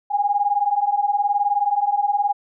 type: beating tone pair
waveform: sine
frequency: 804 / 823 Hz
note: G5 / G#5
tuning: +44 / -16 cents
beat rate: 19 Hz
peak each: -21 / -19 dBFS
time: 0.1-2.33 s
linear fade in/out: 20 ms
effects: none